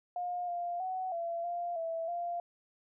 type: tone with pitch steps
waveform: sine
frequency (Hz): 712 / 698 / 747 / 678 / 696 / 659 / 694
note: F5 / F5 / F#5 / E5 / F5 / E5 / F5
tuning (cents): +33 / -1 / +16 / +49 / -6 / -1 / -11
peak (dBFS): -33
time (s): 0.16-2.4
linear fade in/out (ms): 2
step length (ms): 320
effects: none